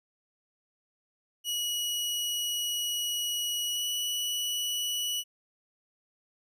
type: tone with pitch glide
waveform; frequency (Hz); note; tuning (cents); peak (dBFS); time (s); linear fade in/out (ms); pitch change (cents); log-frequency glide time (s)
sawtooth; 2915 to 2944; F#7 to F#7; -26 to -9; -26; 1.44-5.24; 50; +17; 3.65-3.86
effects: none